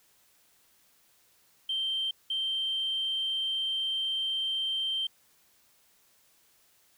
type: tone bursts at uneven times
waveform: sine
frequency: 3136 Hz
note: G7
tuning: in tune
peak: -27 dBFS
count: 2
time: 1.69-2.11 / 2.3-5.07 s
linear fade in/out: 5 ms
effects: tanh soft clip ceiling -23 dBFS + white hiss -65 dBFS RMS until 6.97 s